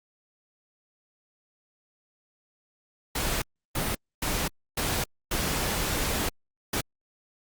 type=noise bursts at uneven times; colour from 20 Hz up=pink; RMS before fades=-28 dBFS; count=6; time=3.15-3.42 / 3.75-3.95 / 4.22-4.48 / 4.77-5.04 / 5.31-6.29 / 6.73-6.81 s; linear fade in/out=5 ms; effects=Opus 48 kbps